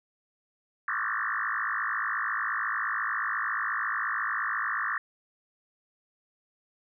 sine tone with frequency modulation, 1480 Hz, F#6, in tune, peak -27 dBFS, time 0.88-4.98 s, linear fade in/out 2 ms, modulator 54.2 Hz, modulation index 7.2, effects none

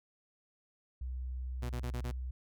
sine tone, 63.3 Hz, B1, 43 cents sharp, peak -36 dBFS, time 1.01-2.31 s, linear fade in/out 5 ms
sawtooth tone bursts, 122 Hz, B2, 21 cents flat, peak -34 dBFS, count 5, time 1.62-2.116 s, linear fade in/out 10 ms, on 76 ms, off 29 ms
effects none

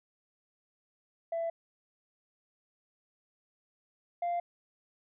sine tone pair in turn, 667 / 695.4 Hz, E5 / F5, +20 / -8 cents, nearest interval minor second, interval 72 cents, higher second, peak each -29 / -27 dBFS, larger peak second, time 1.32-1.5 / 4.22-4.4 s, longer neither, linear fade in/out 5 ms, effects tanh soft clip ceiling -28 dBFS

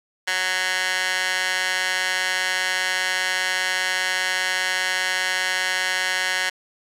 15% pulse tone with high-pass filter, 185 Hz, F#3, in tune, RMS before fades -23 dBFS, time 0.27-6.5 s, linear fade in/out 10 ms, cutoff 1600 Hz, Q 1.4, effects low-pass 9000 Hz 12 dB/octave + 8-bit

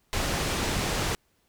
pink low-pass noise, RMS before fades -28 dBFS, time 0.13-1.15 s, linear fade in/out 0 ms, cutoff 8400 Hz, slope 12 dB/octave, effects pink hiss -69 dBFS RMS until 1.48 s

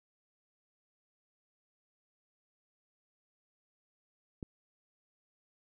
click, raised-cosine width 3 ms, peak -27 dBFS, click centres 4.428 s, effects none

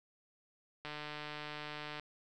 click train, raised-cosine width 0.3 ms, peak -27 dBFS, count 173, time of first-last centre 0.85-1.997 s, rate 150 Hz, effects none

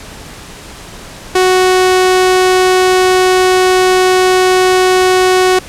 sawtooth tone, 370 Hz, F#4, in tune, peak -3 dBFS, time 1.35-5.59 s, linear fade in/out 5 ms, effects pink hiss -31 dBFS RMS until 5.68 s + low-pass 10000 Hz 12 dB/octave

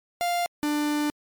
45% pulse tone pair in turn, 698.5 / 296.6 Hz, F5 / D4, 0 / +17 cents, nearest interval octave + minor third, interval 1483 cents, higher first, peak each -23 dBFS, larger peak neither, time 0.21-0.46 / 0.63-1.1 s, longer second, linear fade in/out 0 ms, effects MP3 96 kbps

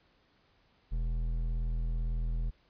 sine tone with hard clipping, 41 Hz, E1, 9 cents flat, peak -31 dBFS, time 0.91-2.51 s, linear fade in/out 20 ms, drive 8 dB, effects pink hiss -68 dBFS RMS until 2.69 s + resampled to 11025 Hz

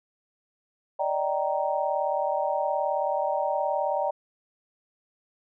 sine chord, Eb major seventh, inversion third, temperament just, 583.4 / 622.3 / 777.8 / 933.4 Hz, D5 / Eb5 / G5 / Bb5, -12 / 0 / -14 / +2 cents, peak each -28 / -31 / -29 / -30 dBFS, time 0.99-4.11 s, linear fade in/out 10 ms, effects none

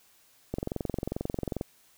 click train, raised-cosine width 2 ms, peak -17 dBFS, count 25, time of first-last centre 0.54-1.611 s, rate 22.4 Hz, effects white hiss -62 dBFS RMS until 1.97 s

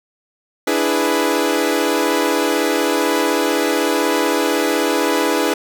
sawtooth chord, E dominant seventh, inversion third, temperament equal, 293.7 / 329.6 / 415.3 / 493.9 Hz, D4 / E4 / G#4 / B4, 0 / 0 / 0 / 0 cents, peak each -17 dBFS, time 0.67-5.54 s, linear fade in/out 5 ms, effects none

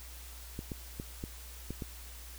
clicks, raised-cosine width 3 ms, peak -25 dBFS, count 6, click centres 0.591 / 0.718 / 0.999 / 1.239 / 1.706 / 1.822 s, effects added 60 Hz sine -47 dBFS peak until 2.38 s + white hiss -51 dBFS RMS until 2.38 s

